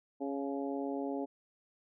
harmonic tone with a mistuned harmonic, 138.8 Hz, C#3, 3 cents sharp, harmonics 2 / 3 / 4 / 5 / 6, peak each -36 / -40 / -42 / -44 / -46 dBFS, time 0.2-1.26 s, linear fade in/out 20 ms, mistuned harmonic 6, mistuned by +25 cents, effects none

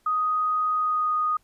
sine tone with pitch glide, 1248 to 1238.7 Hz, D#6 to D#6, +5 to -8 cents, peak -21 dBFS, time 0.06-1.37 s, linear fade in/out 5 ms, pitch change -13 cents, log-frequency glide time 0.75-1.13 s, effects pink hiss -66 dBFS RMS until 1.43 s + resampled to 32000 Hz

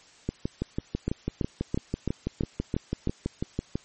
two click trains, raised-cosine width 3 ms, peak -13 / -14 dBFS, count 7 / 22, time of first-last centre 1.08-3.073 / 0.29-3.755 s, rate 3.01 / 6.06 Hz, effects white hiss -55 dBFS RMS until 3.84 s + MP3 32 kbps

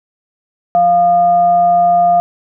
sine tone with frequency modulation, 698.5 Hz, F5, in tune, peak -7 dBFS, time 0.75-2.2 s, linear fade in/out 0 ms, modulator 523 Hz, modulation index 0.21, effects none

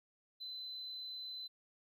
triangle tone, 4033 Hz, B7, 36 cents sharp, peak -40 dBFS, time 0.4-1.48 s, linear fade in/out 20 ms, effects tanh soft clip ceiling -41 dBFS

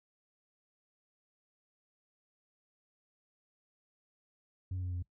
sine tone with pitch steps, 92.5 / 91.44 / 90.39 / 89.35 / 88.32 Hz, F#2 / F#2 / F#2 / F2 / F2, 0 / -20 / -40 / +40 / +20 cents, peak -32 dBFS, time 4.71-5.025 s, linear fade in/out 5 ms, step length 63 ms, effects noise-tail reverb RT60 0.1 s tail -22 dB re dry + tanh soft clip ceiling -33 dBFS

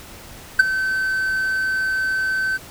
triangle tone with ADSR envelope, 1536 Hz, G6, 36 cents flat, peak -3 dBFS, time 0.59-2.58 s, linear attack 8 ms, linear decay 18 ms, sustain -14 dB, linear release 23 ms, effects pink hiss -40 dBFS RMS until 2.7 s

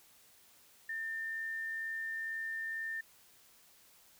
sine tone with amplitude modulation, 1800 Hz, A6, 39 cents sharp, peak -35 dBFS, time 0.89-3.01 s, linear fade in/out 5 ms, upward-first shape sine, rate 82.1 Hz, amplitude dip 25%, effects white hiss -63 dBFS RMS until 4.19 s

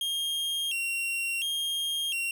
45% pulse tone with vibrato, 2978 Hz, F#7, 11 cents sharp, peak -28 dBFS, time 0.01-2.31 s, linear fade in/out 2 ms, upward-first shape square, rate 0.71 Hz, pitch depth 140 cents each way, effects none

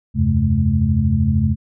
sine tone cluster, 81.3 / 94.3 / 132.7 / 214.8 Hz, E2 / F#2 / C3 / A3, -23 / +33 / +25 / -41 cents, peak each -19 dBFS, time 0.14-1.56 s, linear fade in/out 50 ms, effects none

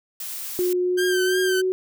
blue noise, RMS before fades -32 dBFS, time 0.2-0.73 s, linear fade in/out 2 ms
sine tone with pitch glide, 360 to 372.1 Hz, F#4 to F#4, -47 to +10 cents, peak -19 dBFS, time 0.59-1.72 s, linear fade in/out 0 ms, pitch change +57 cents, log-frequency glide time 0.81-1.47 s
sawtooth tone with vibrato, 1568 Hz, G6, in tune, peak -20 dBFS, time 0.97-1.62 s, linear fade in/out 20 ms, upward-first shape triangle, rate 2.9 Hz, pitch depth 60 cents each way
effects none

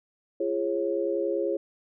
sine tone cluster, 342.2 / 412.4 / 545 Hz, F4 / G#4 / C#5, -35 / -12 / -29 cents, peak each -29 dBFS, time 0.4-1.57 s, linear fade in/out 5 ms, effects none

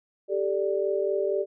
sine chord, G suspended second, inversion none, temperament equal with one note detuned, 392 / 436.2 / 587.3 Hz, G4 / A4 / D5, 0 / -15 / 0 cents, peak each -26 / -30 / -28 dBFS, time 0.28-1.46 s, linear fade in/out 50 ms, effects none

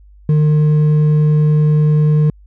sine tone with hard clipping, 151.7 Hz, D#3, 44 cents flat, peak -10 dBFS, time 0.29-2.3 s, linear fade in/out 2 ms, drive 4 dB, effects added 50 Hz sine -40 dBFS peak until 2.46 s

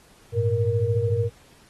sine tone cluster, 100.4 / 114 / 469.4 Hz, G2 / A#2 / A#4, +42 / -38 / +12 cents, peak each -24 dBFS, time 0.32-1.3 s, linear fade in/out 50 ms, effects pink hiss -55 dBFS RMS until 1.69 s + AAC 32 kbps

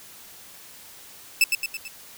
sawtooth tone with echo, 2630 Hz, E7, 5 cents flat, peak -11 dBFS, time 1.41-1.44 s, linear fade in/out 2 ms, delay 110 ms, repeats 4, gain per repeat -5 dB, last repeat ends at 1.88 s, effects white hiss -46 dBFS RMS until 2.17 s

